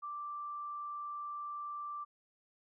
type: tone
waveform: sine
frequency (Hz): 1174.7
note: D6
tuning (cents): 0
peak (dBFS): -39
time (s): 0.02-2.05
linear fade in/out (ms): 20
effects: none